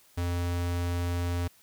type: tone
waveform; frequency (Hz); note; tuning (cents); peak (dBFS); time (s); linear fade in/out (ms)
square; 87.31; F2; 0; -28; 0.17-1.48; 10
effects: white hiss -60 dBFS RMS until 1.62 s